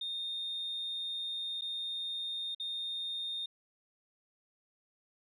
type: tone with dropouts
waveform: sine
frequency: 3661 Hz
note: A#7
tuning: 32 cents flat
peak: -34 dBFS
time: 0.01-3.46 s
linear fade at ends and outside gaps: 5 ms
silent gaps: 1.611-1.619 / 2.548-2.598 s
effects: tanh soft clip ceiling -31 dBFS